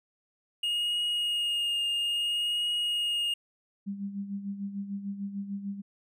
triangle tone with vibrato, 2855 Hz, F7, 37 cents sharp, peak -25 dBFS, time 0.63-3.34 s, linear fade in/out 5 ms, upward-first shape triangle, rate 0.6 Hz, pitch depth 19 cents each way
sine tone with tremolo, 199.3 Hz, G3, 29 cents sharp, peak -30 dBFS, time 3.86-5.82 s, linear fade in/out 20 ms, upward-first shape sine, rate 6.7 Hz, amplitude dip 65%
effects none

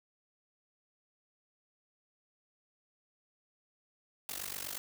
white noise with amplitude modulation, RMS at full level -37 dBFS, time 4.29-4.78 s, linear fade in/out 0 ms, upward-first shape sine, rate 48.2 Hz, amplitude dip 90%, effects none

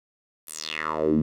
10% pulse tone with band-pass filter sweep, 78.1 Hz, D#2, 7 cents sharp, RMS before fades -26 dBFS, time 0.47-1.22 s, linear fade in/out 5 ms, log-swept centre 12000 to 180 Hz, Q 4.2, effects none

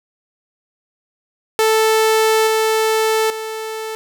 sawtooth tone with level steps, 440 Hz, A4, in tune, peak -8 / -10 / -20 dBFS, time 1.59-3.95 s, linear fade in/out 0 ms, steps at 2.47 / 3.3 s, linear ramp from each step 2 ms, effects none

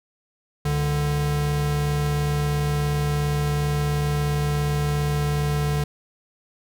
square tone pair together, 69.7 / 146.83 Hz, C#2 / D3, +10 / 0 cents, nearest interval octave + minor second, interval 1290 cents, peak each -29 / -22 dBFS, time 0.65-5.84 s, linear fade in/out 5 ms, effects none

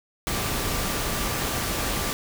sine tone in noise, 1174.7 Hz, D6, in tune, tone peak -38 dBFS, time 0.27-2.13 s, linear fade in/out 0 ms, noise pink, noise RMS -27 dBFS, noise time 0.27-2.13 s, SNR -14 dB, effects none

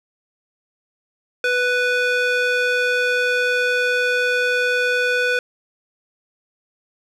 square tone with band-pass filter, 494.8 Hz, B4, 3 cents sharp, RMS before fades -19 dBFS, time 1.44-5.39 s, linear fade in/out 2 ms, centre 1800 Hz, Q 1.2, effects none

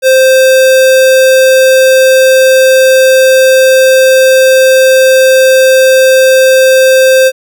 square tone, 523.3 Hz, C5, in tune, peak -3 dBFS, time 0.02-7.32 s, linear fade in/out 50 ms, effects none

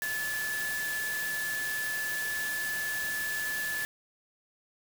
sine tone in noise, 1730 Hz, A6, 30 cents flat, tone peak -31 dBFS, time 0.02-3.85 s, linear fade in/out 0 ms, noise white, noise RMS -38 dBFS, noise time 0.02-3.85 s, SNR +4 dB, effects none

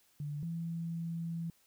sine tone pair in turn, 146.83 / 166.88 Hz, D3 / E3, 0 / +22 cents, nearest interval major second, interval 222 cents, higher second, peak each -36 / -35 dBFS, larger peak second, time 0.2-0.43 / 0.43-1.5 s, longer second, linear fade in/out 2 ms, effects white hiss -69 dBFS RMS until 1.66 s

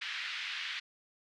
pink band-pass noise, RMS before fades -39 dBFS, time 0.01-0.8 s, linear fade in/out 10 ms, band 1700 to 3900 Hz, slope 24 dB/octave, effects none

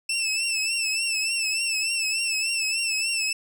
20% pulse tone with vibrato, 2654 Hz, E7, 11 cents sharp, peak -18 dBFS, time 0.09-3.33 s, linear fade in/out 5 ms, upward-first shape triangle, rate 3.4 Hz, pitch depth 74 cents each way, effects none

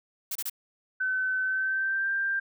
blue noise bursts, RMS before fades -32 dBFS, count 3, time 0.31-0.498 s, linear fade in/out 5 ms, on 44 ms, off 28 ms
sine tone with pitch glide, 1521 to 1584.7 Hz, F#6 to G6, +47 to +18 cents, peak -25 dBFS, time 1-2.4 s, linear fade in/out 10 ms, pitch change +71 cents, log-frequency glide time 1.42-2.12 s
effects none

